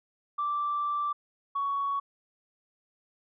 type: tone pair in turn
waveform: sine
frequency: 1171 / 1118.2 Hz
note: D6 / C#6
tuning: -5 / +15 cents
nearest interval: minor second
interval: 80 cents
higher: first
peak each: -26 dBFS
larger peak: neither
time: 0.38-1.13 / 1.55-2 s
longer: first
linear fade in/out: 10 ms
effects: tanh soft clip ceiling -22 dBFS